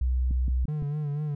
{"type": "tone", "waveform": "sine", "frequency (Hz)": 63, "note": "B1", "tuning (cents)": 35, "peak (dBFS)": -22, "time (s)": [0.01, 0.65], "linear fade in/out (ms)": 5}
{"type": "click train", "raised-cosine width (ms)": 5, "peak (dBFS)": -21, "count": 4, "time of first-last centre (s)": [0.31, 0.825], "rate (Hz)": 5.83}
{"type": "tone with vibrato", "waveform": "triangle", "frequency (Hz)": 147.6, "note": "D3", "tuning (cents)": 9, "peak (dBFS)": -25, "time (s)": [0.68, 1.35], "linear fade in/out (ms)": 5, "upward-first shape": "sine", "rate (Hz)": 4.1, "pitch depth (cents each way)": 56}
{"effects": []}